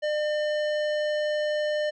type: tone with hard clipping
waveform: sine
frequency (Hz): 602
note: D5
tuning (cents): +43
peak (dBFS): -26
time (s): 0.02-1.91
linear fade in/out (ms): 20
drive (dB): 17
effects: low-pass 5000 Hz 12 dB/octave